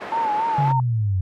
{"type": "band-pass noise", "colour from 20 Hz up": "pink", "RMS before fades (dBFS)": -33, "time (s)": [0, 0.73], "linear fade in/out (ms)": 20, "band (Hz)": [380, 1700], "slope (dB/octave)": 12}
{"type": "tone with vibrato", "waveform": "sine", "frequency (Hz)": 880, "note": "A5", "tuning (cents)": 0, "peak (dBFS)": -19, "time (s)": [0.12, 0.8], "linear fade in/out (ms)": 2, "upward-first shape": "sine", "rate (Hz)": 3.6, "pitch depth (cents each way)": 87}
{"type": "linear sweep", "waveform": "sine", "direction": "down", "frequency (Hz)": [146.8, 90], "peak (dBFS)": -18, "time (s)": [0.58, 1.21], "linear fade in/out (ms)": 5}
{"effects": []}